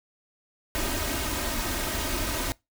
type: noise with comb filter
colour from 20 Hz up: pink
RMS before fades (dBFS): -29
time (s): 0.75-2.52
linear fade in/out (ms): 0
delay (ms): 3.2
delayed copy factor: +0.6
effects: noise-tail reverb RT60 0.2 s tail -23 dB re dry